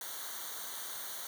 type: noise with comb filter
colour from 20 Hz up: white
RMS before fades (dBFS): -42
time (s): 0.01-1.27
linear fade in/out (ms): 2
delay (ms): 0.39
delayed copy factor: -0.85
effects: none